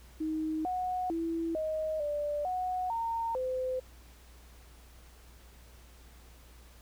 sine tone with pitch steps, 313.8 / 733 / 330.4 / 626 / 588 / 735 / 917 / 513 Hz, D#4 / F#5 / E4 / D#5 / D5 / F#5 / A#5 / C5, +15 / -16 / +4 / +10 / +2 / -12 / -29 / -34 cents, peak -30 dBFS, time 0.2-3.8 s, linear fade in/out 10 ms, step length 450 ms, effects added 60 Hz sine -53 dBFS peak until 6.81 s + pink hiss -59 dBFS RMS until 6.81 s

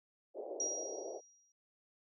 pink band-pass noise, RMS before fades -44 dBFS, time 0.34-1.21 s, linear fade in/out 50 ms, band 360 to 670 Hz, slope 48 dB/octave
sine tone with exponential decay, 5730 Hz, F8, 44 cents sharp, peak -32 dBFS, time 0.6-1.52 s, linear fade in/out 2 ms, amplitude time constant 200 ms
effects none

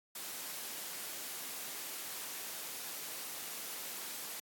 white noise, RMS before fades -43 dBFS, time 0.15-4.4 s, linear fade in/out 5 ms, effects high-pass 200 Hz 12 dB/octave + AAC 64 kbps

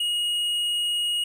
sine tone with tanh clipping, 2882 Hz, F#7, 46 cents flat, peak -24 dBFS, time 0-1.24 s, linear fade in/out 5 ms, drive 9 dB, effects none

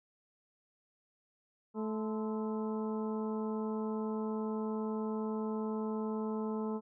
harmonic tone with a mistuned harmonic, 217.6 Hz, A3, 19 cents flat, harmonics 1 / 2 / 3 / 4 / 5 / 6, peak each -35 / -38 / -50 / -46 / -48 / -52 dBFS, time 1.74-6.81 s, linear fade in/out 50 ms, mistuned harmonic 5, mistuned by -85 cents, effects none

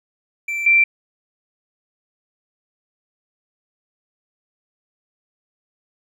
triangle / sine tone pair in turn, 2341 / 2350 Hz, D7 / D7, -6 / +1 cents, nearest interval unison, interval 7 cents, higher second, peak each -20 / -10 dBFS, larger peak second, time 0.48-0.66 / 0.66-0.84 s, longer neither, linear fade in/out 5 ms, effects none

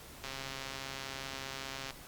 click train, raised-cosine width 0.2 ms, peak -23 dBFS, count 226, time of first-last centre 0.24-1.907 s, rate 135 Hz, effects pink hiss -51 dBFS RMS until 2.07 s + Opus 48 kbps

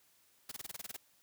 white noise bursts, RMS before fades -43 dBFS, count 10, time 0.49-0.966 s, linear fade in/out 5 ms, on 26 ms, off 24 ms, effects white hiss -69 dBFS RMS until 1.22 s + high-pass 60 Hz 12 dB/octave

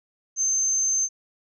sine tone, 6270 Hz, G8, 1 cent flat, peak -20 dBFS, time 0.36-1.09 s, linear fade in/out 50 ms, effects none

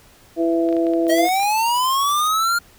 harmonic tone, 166.4 Hz, E3, 17 cents sharp, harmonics 2 / 3 / 4, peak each -17 / -25 / -22 dBFS, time 0.36-1.29 s, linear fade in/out 50 ms
clicks, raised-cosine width 0.3 ms, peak -23 dBFS, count 12, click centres 0.689 / 0.727 / 0.767 / 0.868 / 0.936 / 1.068 / 1.104 / 1.184 / 1.253 / 1.287 / 1.399 / 1.431 s
blue noise with tremolo, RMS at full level -35 dBFS, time 1.08-2.28 s, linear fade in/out 2 ms, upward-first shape sine, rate 12 Hz, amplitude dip 45%
square linear sweep, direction up, 626 to 1414 Hz, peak -17 dBFS, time 1.09-2.59 s, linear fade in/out 10 ms
effects pink hiss -50 dBFS RMS until 2.78 s

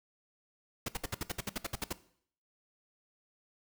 pink noise bursts, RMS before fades -35 dBFS, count 13, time 0.86-1.929 s, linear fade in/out 5 ms, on 25 ms, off 62 ms, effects noise-tail reverb RT60 0.6 s tail -17 dB re dry

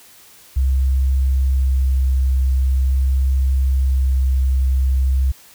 sine tone with vibrato, 65.9 Hz, C2, 13 cents sharp, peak -13 dBFS, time 0.56-5.32 s, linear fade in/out 10 ms, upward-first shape sine, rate 0.44 Hz, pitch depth 10 cents each way, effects white hiss -46 dBFS RMS until 5.54 s

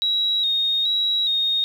sine tone with vibrato, 3791 Hz, A#7, 28 cents sharp, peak -18 dBFS, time 0.02-1.64 s, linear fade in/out 0 ms, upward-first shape square, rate 1.2 Hz, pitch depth 37 cents each way, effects 8-bit

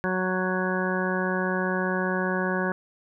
harmonic tone, 185 Hz, F#3, in tune, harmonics 1 / 2 / 3 / 4 / 5 / 6 / 8 / 9, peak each -28 / -30 / -32 / -37 / -35 / -35 / -32 / -32 dBFS, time 0.04-2.72 s, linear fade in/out 0 ms, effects none

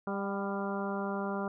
harmonic tone with a mistuned harmonic, 198.8 Hz, G3, 25 cents sharp, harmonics 1 / 2 / 3 / 4 / 5 / 6 / 7, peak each -35 / -38 / -40 / -41 / -42 / -43 / -43 dBFS, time 0.07-1.48 s, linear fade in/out 2 ms, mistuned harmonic 4, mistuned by -29 cents, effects none

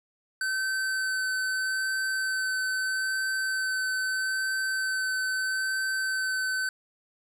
square tone with vibrato, 1533 Hz, G6, 39 cents flat, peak -27 dBFS, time 0.41-6.69 s, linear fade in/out 2 ms, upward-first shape sine, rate 0.78 Hz, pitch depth 10 cents each way, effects low-pass 12000 Hz 12 dB/octave + 10-bit

